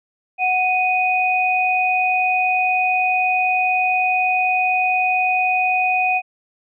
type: tone pair together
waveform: sine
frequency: 737.9 / 2489 Hz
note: F#5 / D#7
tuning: -5 / 0 cents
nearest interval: octave + major sixth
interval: 2105 cents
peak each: -18 dBFS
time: 0.38-6.22 s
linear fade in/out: 50 ms
effects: none